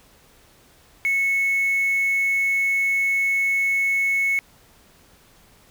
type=tone with quantisation; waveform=sine; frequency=2200 Hz; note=C#7; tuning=14 cents flat; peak=-18 dBFS; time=1.05-4.39 s; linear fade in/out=0 ms; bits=6; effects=pink hiss -54 dBFS RMS until 5.7 s